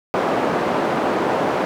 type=band-pass noise; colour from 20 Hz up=white; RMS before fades=-20 dBFS; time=0.14-1.65 s; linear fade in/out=0 ms; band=250 to 710 Hz; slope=12 dB/octave; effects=none